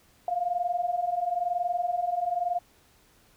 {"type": "tone pair together", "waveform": "sine", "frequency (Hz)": [690, 711], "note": ["F5", "F5"], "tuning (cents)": [-21, 31], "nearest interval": "minor second", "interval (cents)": 52, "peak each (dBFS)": [-30, -27], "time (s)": [0.28, 2.59], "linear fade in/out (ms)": 2, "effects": ["pink hiss -61 dBFS RMS until 3.36 s"]}